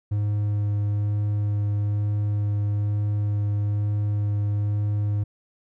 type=tone with vibrato; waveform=triangle; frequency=103.4 Hz; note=G#2; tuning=7 cents flat; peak=-19 dBFS; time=0.11-5.24 s; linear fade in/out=10 ms; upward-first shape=sine; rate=1.1 Hz; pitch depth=8 cents each way; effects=none